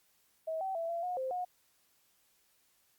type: tone with pitch steps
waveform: sine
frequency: 642 / 766 / 665 / 679 / 722 / 522 / 723 Hz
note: E5 / G5 / E5 / F5 / F#5 / C5 / F#5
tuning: -46 / -40 / +15 / -49 / -43 / -4 / -40 cents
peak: -33 dBFS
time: 0.47-1.45 s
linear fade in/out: 10 ms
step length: 140 ms
effects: white hiss -71 dBFS RMS until 2.98 s + Opus 48 kbps